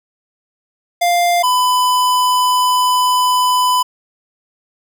square tone pair in turn, 698.5 / 1000.9 Hz, F5 / B5, 0 / +23 cents, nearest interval tritone, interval 623 cents, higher second, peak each -12 dBFS, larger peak neither, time 1.01-1.43 / 1.43-3.83 s, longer second, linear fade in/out 10 ms, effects none

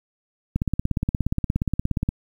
click train, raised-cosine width 5 ms, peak -9 dBFS, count 27, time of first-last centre 0.56-2.089 s, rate 17 Hz, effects 8-bit

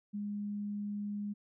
sine tone, 205.6 Hz, G#3, 17 cents flat, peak -35 dBFS, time 0.13-1.34 s, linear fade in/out 20 ms, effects none

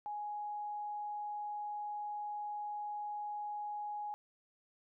sine tone, 833 Hz, G#5, 5 cents sharp, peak -38 dBFS, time 0.06-4.14 s, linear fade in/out 0 ms, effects none

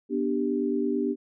sine chord, G major, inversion first, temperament just, 245 / 294 / 392 Hz, B3 / D4 / G4, -14 / +2 / 0 cents, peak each -28 dBFS, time 0.09-1.16 s, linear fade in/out 50 ms, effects none

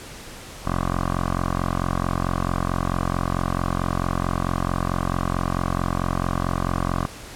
10% pulse tone with low-pass filter, 44.53 Hz, F1, 34 cents sharp, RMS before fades -24 dBFS, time 0.65-7.07 s, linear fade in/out 10 ms, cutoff 1200 Hz, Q 3.9, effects pink hiss -39 dBFS RMS until 7.35 s + low-pass 11000 Hz 12 dB/octave

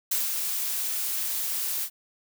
blue noise with ADSR envelope, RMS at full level -25 dBFS, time 0.11-1.9 s, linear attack 7 ms, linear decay 170 ms, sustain -4 dB, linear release 73 ms, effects none

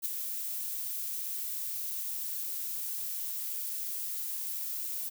violet noise with ADSR envelope, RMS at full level -30 dBFS, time 0.02-5.1 s, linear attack 38 ms, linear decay 4 ms, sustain -6 dB, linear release 24 ms, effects none

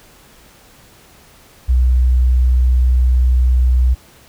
sine tone, 62.5 Hz, B1, 21 cents sharp, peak -9 dBFS, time 1.68-3.95 s, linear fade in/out 20 ms, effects pink hiss -46 dBFS RMS until 4.28 s

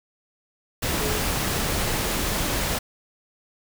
sine tone in noise, 425.8 Hz, G#4, 43 cents sharp, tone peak -30 dBFS, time 1-1.21 s, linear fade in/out 10 ms, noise pink, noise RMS -25 dBFS, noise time 0.82-2.79 s, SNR -8 dB, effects none

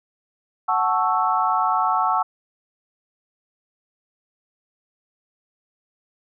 sine chord, F# minor seventh, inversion none, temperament equal, 740 / 880 / 1108.7 / 1318.5 Hz, F#5 / A5 / C#6 / E6, 0 / 0 / 0 / 0 cents, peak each -23 dBFS, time 0.68-2.23 s, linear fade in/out 10 ms, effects none

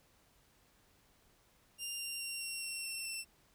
15% pulse tone with pitch steps, 2794 / 2776 / 2759 / 2741 / 2724 / 2707 / 2689 Hz, F7 / F7 / F7 / F7 / F7 / E7 / E7, 0 / -11 / -22 / -33 / -44 / +45 / +34 cents, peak -32 dBFS, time 1.78-3.25 s, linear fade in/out 50 ms, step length 210 ms, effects pink hiss -69 dBFS RMS until 3.54 s

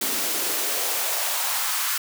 white noise with high-pass filter sweep, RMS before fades -25 dBFS, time 0.01-1.98 s, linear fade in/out 5 ms, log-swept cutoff 230 to 1300 Hz, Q 2, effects none

